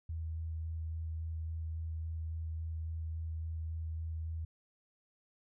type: tone with vibrato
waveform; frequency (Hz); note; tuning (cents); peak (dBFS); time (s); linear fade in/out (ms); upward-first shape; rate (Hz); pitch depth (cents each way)
sine; 80.7; E2; -36; -36; 0.09-4.45; 5; square; 3.6; 9
effects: none